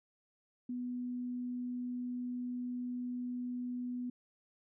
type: tone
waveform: sine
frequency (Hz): 246.9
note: B3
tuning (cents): 0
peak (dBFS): -36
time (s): 0.69-4.1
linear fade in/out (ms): 5
effects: none